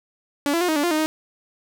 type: tone with pitch steps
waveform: sawtooth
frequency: 286.3 / 336.8 / 357.3 / 313.8 / 289.6 / 348.6 / 308.8 / 312.6 Hz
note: D4 / E4 / F4 / D#4 / D4 / F4 / D#4 / D#4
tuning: -44 / +37 / +40 / +15 / -24 / -3 / -13 / +8 cents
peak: -15 dBFS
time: 0.46-1.06 s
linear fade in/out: 0 ms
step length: 75 ms
effects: none